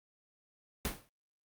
pink noise with exponential decay, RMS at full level -32 dBFS, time 0.85-1.09 s, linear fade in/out 1 ms, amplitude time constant 51 ms, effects Opus 48 kbps

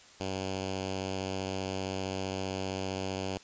5% pulse tone with notch filter, 95.3 Hz, G2, 48 cents flat, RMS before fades -35 dBFS, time 0.2-3.38 s, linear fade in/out 5 ms, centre 1200 Hz, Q 1.2, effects white hiss -55 dBFS RMS until 3.43 s + resampled to 16000 Hz

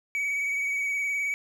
triangle tone with vibrato, 2262 Hz, C#7, 34 cents sharp, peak -24 dBFS, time 0.15-1.34 s, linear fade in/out 0 ms, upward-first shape sine, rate 19 Hz, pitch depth 30 cents each way, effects none

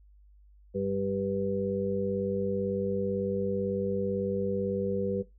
harmonic tone, 98 Hz, G2, in tune, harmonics 1 / 2 / 4 / 5, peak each -39 / -33 / -33 / -31 dBFS, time 0.74-5.23 s, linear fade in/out 20 ms, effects noise-tail reverb RT60 0.2 s tail -17 dB re dry + added 50 Hz sine -54 dBFS peak until 5.38 s

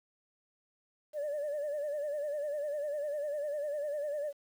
sine tone with vibrato, 587.3 Hz, D5, in tune, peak -31 dBFS, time 1.13-4.33 s, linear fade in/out 50 ms, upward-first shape sine, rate 10 Hz, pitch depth 69 cents each way, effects tanh soft clip ceiling -30 dBFS + 10-bit

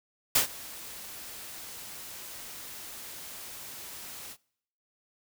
white noise with ADSR envelope, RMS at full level -21 dBFS, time 0.35-4.37 s, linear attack 7 ms, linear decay 110 ms, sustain -22 dB, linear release 62 ms, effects noise-tail reverb RT60 0.7 s tail -25 dB re dry

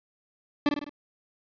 40% pulse tone with echo, 290.7 Hz, D4, 18 cents flat, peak -18 dBFS, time 0.66-0.69 s, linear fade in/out 2 ms, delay 51 ms, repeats 4, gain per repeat -5 dB, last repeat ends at 0.894 s, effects resampled to 11025 Hz + 9-bit

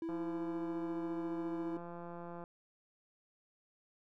triangle tone, 329.6 Hz, E4, in tune, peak -35 dBFS, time 0.02-1.77 s, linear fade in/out 2 ms
click train, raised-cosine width 1 ms, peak -34 dBFS, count 405, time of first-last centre 0.09-2.439 s, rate 172 Hz
effects none

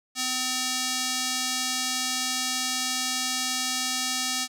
square tone with band-pass filter, 255.8 Hz, C4, 39 cents flat, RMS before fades -28 dBFS, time 0.15-4.48 s, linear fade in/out 50 ms, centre 5900 Hz, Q 1.2, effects none

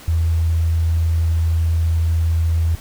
sine tone, 82.2 Hz, E2, 4 cents flat, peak -14 dBFS, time 0.08-2.75 s, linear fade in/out 0 ms, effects pink hiss -40 dBFS RMS until 2.8 s

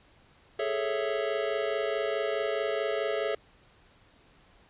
square chord, A major seventh, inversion third, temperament equal, 415.3 / 440 / 554.4 / 659.3 Hz, G#4 / A4 / C#5 / E5, 0 / 0 / 0 / 0 cents, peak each -34 dBFS, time 0.59-3.35 s, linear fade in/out 5 ms, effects pink hiss -60 dBFS RMS until 4.69 s + resampled to 8000 Hz

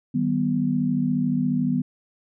sine chord, Eb augmented, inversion none, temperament equal with one note detuned, 155.56 / 192.63 / 246.9 Hz, Eb3 / G3 / B3, 0 / -30 / 0 cents, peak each -26 / -26 / -22 dBFS, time 0.14-1.82 s, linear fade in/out 10 ms, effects none

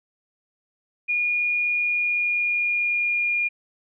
sine tone with pitch glide, 2436 to 2419 Hz, D#7 to D#7, -37 to -49 cents, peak -20 dBFS, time 1.08-3.49 s, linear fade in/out 20 ms, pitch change -12 cents, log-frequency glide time 1.74-3.3 s, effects none

